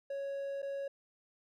triangle tone with dropouts, 554.4 Hz, C#5, in tune, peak -34 dBFS, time 0.1-0.88 s, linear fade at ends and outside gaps 5 ms, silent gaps 0.62-0.627 s, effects none

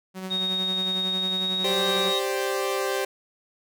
sawtooth tone with tremolo, 187.6 Hz, F#3, 24 cents sharp, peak -26 dBFS, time 0.14-2.14 s, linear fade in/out 50 ms, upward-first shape sine, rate 11 Hz, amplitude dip 45%
sine tone with pitch glide, 3729 to 3770 Hz, A#7 to A#7, 0 to +19 cents, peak -24 dBFS, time 0.3-2.2 s, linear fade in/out 20 ms, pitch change +19 cents, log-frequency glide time 1.11-1.58 s
sawtooth chord, G suspended fourth, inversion none, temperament equal, 392 / 523.3 / 587.3 Hz, G4 / C5 / D5, 0 / 0 / 0 cents, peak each -23 / -25 / -29 dBFS, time 1.64-3.05 s, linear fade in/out 5 ms
effects none

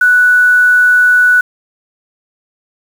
sine tone with quantisation, 1480 Hz, F#6, in tune, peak -5 dBFS, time 0.01-1.41 s, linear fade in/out 5 ms, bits 5, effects none

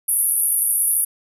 white band-pass noise, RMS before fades -19 dBFS, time 0.08-1.05 s, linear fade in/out 10 ms, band 9700 to 12000 Hz, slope 96 dB/octave, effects none

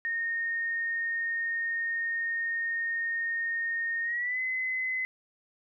sine tone with pitch glide, 1844 to 2034 Hz, A#6 to C7, -19 to -50 cents, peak -28 dBFS, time 0.05-5.05 s, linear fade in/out 0 ms, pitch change +169 cents, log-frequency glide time 4.03-4.4 s, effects none

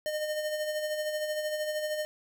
square tone with tremolo, 610 Hz, D#5, 34 cents flat, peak -29 dBFS, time 0.06-2.05 s, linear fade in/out 0 ms, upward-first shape sine, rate 13 Hz, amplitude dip 45%, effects none

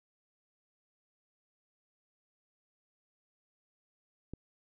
click, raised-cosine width 3 ms, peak -28 dBFS, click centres 4.336 s, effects none

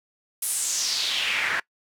pink noise with band-pass filter sweep, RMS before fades -26 dBFS, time 0.42-1.6 s, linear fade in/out 5 ms, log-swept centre 11000 to 1600 Hz, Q 3.3, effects noise-tail reverb RT60 0.1 s tail -22 dB re dry

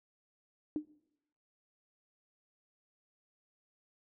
sine tone with exponential decay, 302.1 Hz, D4, 49 cents sharp, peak -28 dBFS, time 0.76-0.88 s, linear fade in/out 1 ms, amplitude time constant 25 ms, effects noise-tail reverb RT60 0.9 s tail -22 dB re dry

